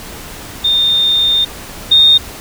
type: tone pair in turn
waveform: sine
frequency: 3637 / 3675 Hz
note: A#7 / A#7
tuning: -43 / -25 cents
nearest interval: unison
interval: 18 cents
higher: second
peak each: -9 / -4 dBFS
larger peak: second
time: 0.64-1.45 / 1.91-2.18 s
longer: first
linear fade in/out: 10 ms
effects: pink hiss -30 dBFS RMS until 2.4 s